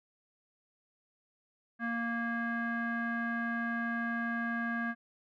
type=tone with low-pass filter; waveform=square; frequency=233.1 Hz; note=A#3; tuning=in tune; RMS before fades=-34 dBFS; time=1.79-4.95 s; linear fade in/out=50 ms; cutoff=1600 Hz; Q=6.7; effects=none